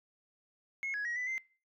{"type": "tone with pitch steps", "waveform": "sine", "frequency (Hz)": [2171, 1672, 1899, 1993, 2078], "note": ["C#7", "G#6", "A#6", "B6", "C7"], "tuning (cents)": [-37, 11, 32, 15, -12], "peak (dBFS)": -32, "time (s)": [0.83, 1.38], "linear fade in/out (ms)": 0, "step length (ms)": 110, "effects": ["noise-tail reverb RT60 0.4 s tail -24 dB re dry", "tanh soft clip ceiling -31 dBFS"]}